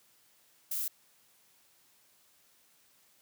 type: noise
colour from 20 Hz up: violet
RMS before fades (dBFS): -34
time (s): 0.71-0.88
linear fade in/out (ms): 5
effects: white hiss -66 dBFS RMS until 3.21 s + high-pass 80 Hz 12 dB/octave